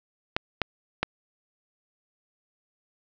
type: clicks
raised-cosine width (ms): 0.3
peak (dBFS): -7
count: 3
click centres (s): 0.365 / 0.617 / 1.03
effects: low-pass 5000 Hz 12 dB/octave